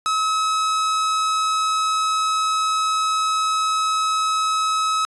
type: tone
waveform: 45% pulse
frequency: 1284 Hz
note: E6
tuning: 46 cents flat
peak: -18 dBFS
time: 0.06-5.05 s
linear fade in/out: 0 ms
effects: resampled to 24000 Hz